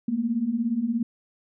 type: beating tone pair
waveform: sine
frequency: 220 / 237 Hz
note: A3 / A#3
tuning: 0 / +29 cents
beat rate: 17 Hz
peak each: -28 / -24 dBFS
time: 0.08-1.03 s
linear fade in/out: 5 ms
effects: none